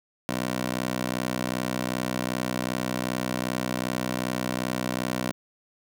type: tone with high-pass filter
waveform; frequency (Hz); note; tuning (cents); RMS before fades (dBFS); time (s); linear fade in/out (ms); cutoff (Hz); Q
15% pulse; 62.6; B1; +24; -29; 0.29-5.32; 0; 240; 0.79
effects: none